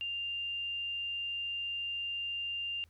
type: tone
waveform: sine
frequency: 2794 Hz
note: F7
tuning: in tune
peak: -34 dBFS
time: 0.01-2.84 s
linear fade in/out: 0 ms
effects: added 82 Hz sine -61 dBFS peak until 2.89 s + pink hiss -72 dBFS RMS until 2.89 s